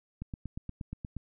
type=click train; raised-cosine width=5 ms; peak=-25 dBFS; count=9; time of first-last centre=0.22-1.167 s; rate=8.45 Hz; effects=none